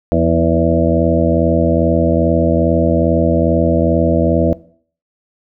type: harmonic tone with a mistuned harmonic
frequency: 82.41 Hz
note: E2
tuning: in tune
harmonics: 1 / 2 / 3 / 4 / 6 / 7 / 8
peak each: -18 / -18 / -18 / -18 / -18 / -18 / -18 dBFS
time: 0.12-4.53 s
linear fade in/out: 0 ms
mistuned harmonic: 2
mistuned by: +56 cents
effects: noise-tail reverb RT60 0.5 s tail -19 dB re dry